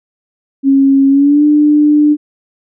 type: tone with pitch glide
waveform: sine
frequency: 273 to 297.7 Hz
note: C#4 to D4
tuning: -26 to +24 cents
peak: -5 dBFS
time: 0.63-2.17 s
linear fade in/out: 50 ms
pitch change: +150 cents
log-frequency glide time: 1.09-1.44 s
effects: none